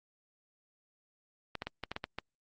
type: clicks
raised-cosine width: 0.3 ms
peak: -20 dBFS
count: 8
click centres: 1.553 / 1.621 / 1.67 / 1.837 / 1.916 / 1.964 / 2.041 / 2.186 s
effects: Opus 48 kbps